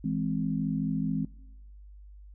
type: chord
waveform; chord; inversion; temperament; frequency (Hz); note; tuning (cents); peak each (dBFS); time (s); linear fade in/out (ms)
sine; E augmented; none; equal with one note detuned; 163.01 / 207.7 / 261.6; E3 / G#3 / B#3; -19 / 0 / 0; -31; 0.04-1.25; 5
effects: noise-tail reverb RT60 0.9 s tail -21 dB re dry + added 50 Hz sine -46 dBFS peak until 2.34 s